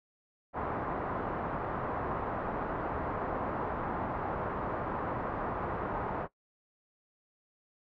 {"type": "low-pass noise", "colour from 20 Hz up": "white", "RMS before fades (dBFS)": -35, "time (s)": [0.53, 6.28], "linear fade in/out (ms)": 50, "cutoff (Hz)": 1200, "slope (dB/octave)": 24, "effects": ["noise-tail reverb RT60 0.1 s tail -18 dB re dry"]}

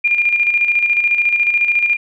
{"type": "tone with tremolo", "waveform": "sine", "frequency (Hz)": 2408, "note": "D7", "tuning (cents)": 43, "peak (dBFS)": -10, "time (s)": [0.04, 1.97], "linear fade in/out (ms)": 10, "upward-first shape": "square", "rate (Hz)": 14, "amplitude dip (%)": 50, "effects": []}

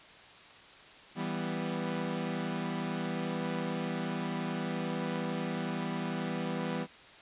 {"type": "chord", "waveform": "sawtooth", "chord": "E minor", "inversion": "none", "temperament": "equal", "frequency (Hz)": [164.81, 196, 246.9], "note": ["E3", "G3", "B3"], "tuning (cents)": [0, 0, 0], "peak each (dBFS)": -33, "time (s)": [1.15, 6.87], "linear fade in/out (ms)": 50, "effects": ["white hiss -53 dBFS RMS until 7.21 s", "resampled to 8000 Hz"]}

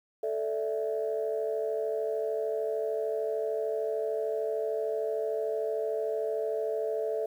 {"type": "chord", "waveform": "sine", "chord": "A suspended fourth", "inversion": "none", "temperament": "just", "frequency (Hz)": [440, 586.7, 660], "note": ["A4", "D5", "E5"], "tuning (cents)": [0, -2, 2], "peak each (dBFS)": [-30, -35, -33], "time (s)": [0.23, 7.26], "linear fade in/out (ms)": 5, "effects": ["tanh soft clip ceiling -19 dBFS", "10-bit"]}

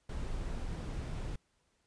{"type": "noise", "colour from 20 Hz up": "brown", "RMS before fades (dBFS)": -38, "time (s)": [0.09, 1.36], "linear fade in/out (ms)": 5, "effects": ["pink hiss -75 dBFS RMS until 1.86 s", "resampled to 22050 Hz"]}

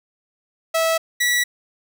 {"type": "tone pair in turn", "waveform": "sawtooth", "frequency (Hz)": [652, 1946.5], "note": ["E5", "B6"], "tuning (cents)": [-19, -26], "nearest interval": "octave + perfect fifth", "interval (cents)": 1893, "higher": "second", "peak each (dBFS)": -13, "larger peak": "neither", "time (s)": [[0.74, 0.98], [1.2, 1.44]], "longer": "neither", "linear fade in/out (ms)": 10, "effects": []}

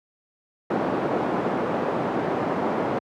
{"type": "band-pass noise", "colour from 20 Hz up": "pink", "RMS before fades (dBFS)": -25, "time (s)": [0.7, 2.99], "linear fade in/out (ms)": 5, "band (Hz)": [240, 900], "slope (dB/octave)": 12, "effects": ["high-pass 100 Hz 12 dB/octave"]}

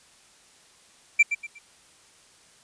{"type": "tone with echo", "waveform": "triangle", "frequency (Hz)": 2349, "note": "D7", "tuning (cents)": 0, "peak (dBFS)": -11, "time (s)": [1.19, 1.23], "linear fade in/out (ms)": 10, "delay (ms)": 120, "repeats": 3, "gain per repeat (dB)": -10, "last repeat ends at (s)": 1.59, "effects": ["white hiss -56 dBFS RMS until 2.63 s", "resampled to 22050 Hz"]}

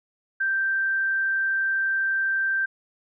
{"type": "tone", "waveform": "sine", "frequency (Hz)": 1568, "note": "G6", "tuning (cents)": 0, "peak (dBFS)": -21, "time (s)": [0.4, 2.66], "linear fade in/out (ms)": 10, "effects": []}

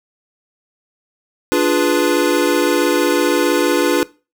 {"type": "chord", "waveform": "square", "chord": "D diminished seventh", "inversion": "none", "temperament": "equal", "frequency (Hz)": [293.7, 349.2, 415.3, 493.9], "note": ["D4", "F4", "Ab4", "Cb5"], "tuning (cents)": [0, 0, 0, 0], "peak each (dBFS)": [-18, -18, -22, -19], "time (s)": [1.52, 4.03], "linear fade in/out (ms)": 0, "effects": ["noise-tail reverb RT60 0.3 s tail -20 dB re dry"]}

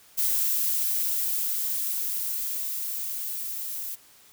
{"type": "noise with level ramp", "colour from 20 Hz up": "violet", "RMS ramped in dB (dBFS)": [-24, -34], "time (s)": [0.17, 3.96], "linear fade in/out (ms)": 20, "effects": ["white hiss -55 dBFS RMS until 4.32 s"]}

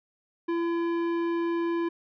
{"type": "tone with tanh clipping", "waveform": "sine", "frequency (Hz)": 338.1, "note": "E4", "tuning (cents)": 44, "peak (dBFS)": -27, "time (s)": [0.48, 1.89], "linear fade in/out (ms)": 10, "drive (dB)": 14, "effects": []}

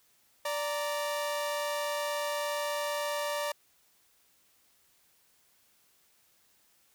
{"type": "tone pair together", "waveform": "sawtooth", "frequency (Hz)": [585, 928.6], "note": ["D5", "A#5"], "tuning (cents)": [-7, -7], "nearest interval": "minor sixth", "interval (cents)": 800, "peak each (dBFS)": [-28, -33], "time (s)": [0.45, 3.52], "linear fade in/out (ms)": 5, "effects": ["white hiss -67 dBFS RMS until 6.94 s"]}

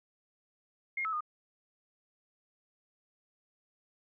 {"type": "tone with pitch steps", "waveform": "sine", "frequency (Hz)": [2137, 1300, 1224], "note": ["C7", "E6", "D#6"], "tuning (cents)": [36, -24, -29], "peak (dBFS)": -31, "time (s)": [0.97, 1.207], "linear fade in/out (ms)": 5, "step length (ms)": 79, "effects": []}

